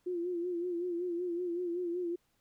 sine tone with vibrato, 350.6 Hz, F4, 7 cents sharp, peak -32 dBFS, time 0.06-2.16 s, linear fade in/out 10 ms, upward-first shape sine, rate 5.3 Hz, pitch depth 62 cents each way, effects pink hiss -75 dBFS RMS until 2.4 s

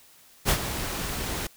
pink noise with ADSR envelope, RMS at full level -20 dBFS, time 0.45-1.47 s, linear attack 47 ms, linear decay 73 ms, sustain -11 dB, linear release 4 ms, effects white hiss -55 dBFS RMS until 1.56 s

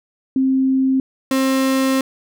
sine / 35% pulse tone pair in turn, 264.4 / 265.6 Hz, C4 / C4, +18 / +26 cents, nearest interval unison, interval 8 cents, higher second, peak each -13 dBFS, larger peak neither, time 0.36-1 / 1.31-2.01 s, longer second, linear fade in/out 2 ms, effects none

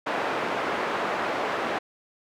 pink band-pass noise, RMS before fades -28 dBFS, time 0.06-1.79 s, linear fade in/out 10 ms, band 410 to 1800 Hz, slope 12 dB/octave, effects none

